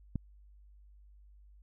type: click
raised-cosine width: 5 ms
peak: -21 dBFS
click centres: 0.157 s
effects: added 50 Hz sine -55 dBFS peak until 1.62 s